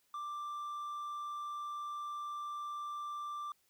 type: tone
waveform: triangle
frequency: 1179 Hz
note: D6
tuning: 6 cents sharp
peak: -37 dBFS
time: 0.14-3.52 s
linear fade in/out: 2 ms
effects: white hiss -74 dBFS RMS until 3.69 s